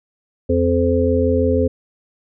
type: harmonic tone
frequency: 86.1 Hz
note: F2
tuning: 24 cents flat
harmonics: 1 / 3 / 5 / 6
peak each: -19 / -19 / -19 / -19 dBFS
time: 0.49-1.68 s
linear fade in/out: 10 ms
effects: none